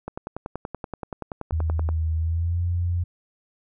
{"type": "click train", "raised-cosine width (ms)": 1, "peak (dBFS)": -17, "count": 20, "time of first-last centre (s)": [0.08, 1.89], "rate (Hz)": 10.5}
{"type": "tone with pitch glide", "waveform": "sine", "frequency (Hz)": [80, 87.24], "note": ["D#2", "F2"], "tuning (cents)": [49, -1], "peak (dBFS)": -21, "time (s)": [1.52, 3.04], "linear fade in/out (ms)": 10, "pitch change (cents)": 150, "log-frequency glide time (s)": [2.16, 2.62]}
{"effects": []}